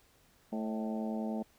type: harmonic tone with a mistuned harmonic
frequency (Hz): 110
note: A2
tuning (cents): 0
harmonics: 2 / 3 / 4 / 5 / 6 / 7 / 8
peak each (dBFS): -34 / -44 / -45 / -45 / -44 / -46 / -51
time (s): 0.52-1.43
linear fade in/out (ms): 10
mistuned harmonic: 6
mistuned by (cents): -49
effects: pink hiss -66 dBFS RMS until 1.58 s